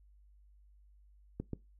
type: clicks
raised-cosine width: 3 ms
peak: -24 dBFS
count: 2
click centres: 1.4 / 1.533 s
effects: noise-tail reverb RT60 0.2 s tail -20 dB re dry + added 50 Hz sine -59 dBFS peak until 1.79 s